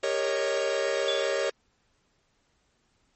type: chord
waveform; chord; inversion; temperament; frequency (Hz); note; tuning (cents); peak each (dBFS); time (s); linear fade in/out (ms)
45% pulse; Eb dominant seventh; first; equal with one note detuned; 399.3 / 466.2 / 554.4 / 622.3; G4 / Bb4 / Db5 / Eb5; +32 / 0 / 0 / 0; -32 / -32 / -28 / -33; 0.03-1.5; 5
type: tone with exponential decay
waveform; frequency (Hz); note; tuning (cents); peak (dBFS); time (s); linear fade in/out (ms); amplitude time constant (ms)
sine; 3441; A7; -39; -25; 1.08-1.46; 2; 81
effects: pink hiss -70 dBFS RMS until 3.15 s + MP3 32 kbps